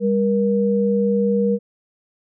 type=tone pair together; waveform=sine; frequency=200 / 475.2 Hz; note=G3 / A#4; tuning=+35 / +33 cents; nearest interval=octave + minor third; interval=1498 cents; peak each=-18 dBFS; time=0-1.59 s; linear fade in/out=50 ms; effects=none